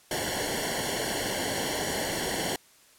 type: noise with comb filter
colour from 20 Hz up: pink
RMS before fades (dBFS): -30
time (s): 0.11-2.56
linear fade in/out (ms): 2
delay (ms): 0.8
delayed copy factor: -0.9
effects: white hiss -58 dBFS RMS until 2.98 s + low-pass 12000 Hz 12 dB/octave